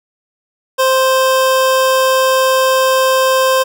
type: tone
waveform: 25% pulse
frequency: 523.3 Hz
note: C5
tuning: in tune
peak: -6 dBFS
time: 0.78-3.64 s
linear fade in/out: 20 ms
effects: none